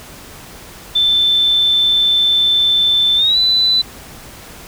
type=tone with pitch glide; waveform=sine; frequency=3537 to 3993 Hz; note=A7 to B7; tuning=+8 to +18 cents; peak=-10 dBFS; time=0.95-3.82 s; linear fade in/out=10 ms; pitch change=+210 cents; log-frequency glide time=3.16-3.38 s; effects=pink hiss -36 dBFS RMS until 4.67 s